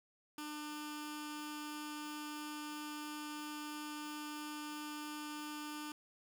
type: tone with notch filter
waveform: 15% pulse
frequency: 299.5 Hz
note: D4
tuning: 34 cents sharp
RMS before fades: -45 dBFS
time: 0.38-5.92 s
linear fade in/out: 2 ms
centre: 620 Hz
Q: 0.92
effects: none